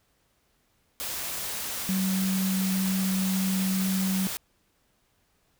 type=tone in noise; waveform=sine; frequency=189.6 Hz; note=F#3; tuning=43 cents sharp; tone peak=-24 dBFS; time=1.89-4.27 s; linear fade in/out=0 ms; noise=white; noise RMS=-33 dBFS; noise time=1-4.37 s; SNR=+6 dB; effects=pink hiss -69 dBFS RMS until 5.59 s